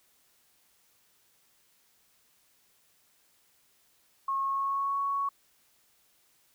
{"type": "tone with pitch glide", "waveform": "sine", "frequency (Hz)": [1088, 1113.4], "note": ["C#6", "C#6"], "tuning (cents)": [-33, 7], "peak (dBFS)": -27, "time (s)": [4.28, 5.29], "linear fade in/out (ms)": 5, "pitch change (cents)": 40, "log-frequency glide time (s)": [4.41, 4.99], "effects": ["white hiss -67 dBFS RMS until 6.54 s"]}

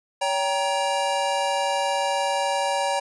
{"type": "chord", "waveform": "square", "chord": "G diminished", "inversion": "second", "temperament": "just", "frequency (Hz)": [564.5, 784, 940.8], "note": ["Db5", "G5", "Bb5"], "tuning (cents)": [31, 0, 16], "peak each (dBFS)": -27, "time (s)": [0.21, 3], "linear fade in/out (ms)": 10, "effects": ["resampled to 24000 Hz"]}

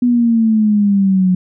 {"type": "exponential sweep", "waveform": "sine", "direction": "down", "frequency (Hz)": [246.9, 181.4], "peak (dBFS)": -9, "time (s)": [0.02, 1.35], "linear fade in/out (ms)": 5, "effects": []}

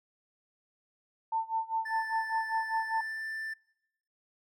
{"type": "tone with tremolo", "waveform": "sine", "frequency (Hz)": 896, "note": "A5", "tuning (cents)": 31, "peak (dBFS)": -26, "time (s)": [1.32, 3.01], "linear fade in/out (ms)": 5, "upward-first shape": "sine", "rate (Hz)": 5, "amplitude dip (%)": 90}
{"type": "tone with pitch glide", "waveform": "triangle", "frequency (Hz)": [1760, 1772.2], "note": ["A6", "A6"], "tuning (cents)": [0, 12], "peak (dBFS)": -33, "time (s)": [1.85, 3.54], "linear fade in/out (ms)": 10, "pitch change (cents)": 12, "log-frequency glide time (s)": [2.81, 3.2]}
{"effects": ["noise-tail reverb RT60 0.8 s tail -24 dB re dry"]}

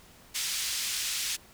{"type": "band-pass noise", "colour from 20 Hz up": "white", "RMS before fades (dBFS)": -32, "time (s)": [0.34, 1.37], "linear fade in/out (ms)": 20, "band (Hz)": [2400, 7300], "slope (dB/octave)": 12, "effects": ["pink hiss -55 dBFS RMS until 1.53 s"]}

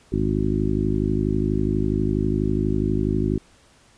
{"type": "harmonic tone with a mistuned harmonic", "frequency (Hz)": 52.2, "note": "G#1", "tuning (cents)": 10, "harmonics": [1, 2, 3, 4, 5, 6, 7], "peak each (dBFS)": [-27, -27, -27, -27, -27, -27, -27], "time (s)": [0.12, 3.38], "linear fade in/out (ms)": 5, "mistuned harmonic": 1, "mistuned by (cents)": 110, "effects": ["pink hiss -55 dBFS RMS until 3.97 s", "resampled to 22050 Hz"]}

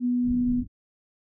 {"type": "tone", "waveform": "sine", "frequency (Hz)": 245.5, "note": "B3", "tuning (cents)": -10, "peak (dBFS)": -21, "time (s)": [0, 0.64], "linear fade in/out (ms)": 50}
{"type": "low-pass noise", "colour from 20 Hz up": "pink", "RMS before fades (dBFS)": -35, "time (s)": [0.23, 0.68], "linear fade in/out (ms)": 50, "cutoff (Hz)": 280, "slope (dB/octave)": 48}
{"effects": []}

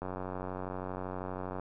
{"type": "click train", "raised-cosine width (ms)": 1, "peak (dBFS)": -24, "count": 147, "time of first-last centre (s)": [0.02, 1.597], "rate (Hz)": 92.6, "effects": []}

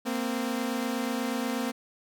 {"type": "tone pair together", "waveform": "sawtooth", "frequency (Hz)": [230.9, 259.2], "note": ["A#3", "C4"], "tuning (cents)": [-16, -16], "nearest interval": "major second", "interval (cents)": 200, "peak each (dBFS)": -27, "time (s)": [0.05, 1.72], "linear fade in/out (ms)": 20, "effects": []}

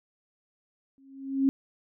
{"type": "tone with exponential growth", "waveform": "sine", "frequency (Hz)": 270.7, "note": "C#4", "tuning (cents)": -41, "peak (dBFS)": -17, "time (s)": [0.98, 1.49], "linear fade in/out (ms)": 0, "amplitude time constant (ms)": 110, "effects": []}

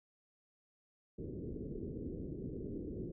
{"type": "low-pass noise", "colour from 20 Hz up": "white", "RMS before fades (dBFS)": -43, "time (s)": [1.18, 3.12], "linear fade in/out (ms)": 10, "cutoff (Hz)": 430, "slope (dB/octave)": 48, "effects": []}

